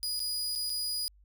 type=tone with dropouts; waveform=sawtooth; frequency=4920 Hz; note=D#8; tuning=20 cents flat; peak=-28 dBFS; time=0.03-1.08 s; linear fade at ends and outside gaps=0 ms; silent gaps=0.194-0.202 / 0.552-0.558 / 0.696-0.701 s; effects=added 50 Hz sine -57 dBFS peak until 1.24 s